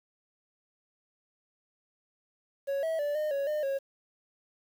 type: tone with pitch steps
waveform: triangle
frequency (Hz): 555 / 647 / 583 / 610 / 557 / 605 / 547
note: C#5 / E5 / D5 / D#5 / C#5 / D#5 / C#5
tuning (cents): +2 / -32 / -13 / -34 / +8 / -49 / -23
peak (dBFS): -26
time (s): 2.67-3.79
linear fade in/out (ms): 20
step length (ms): 160
effects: 9-bit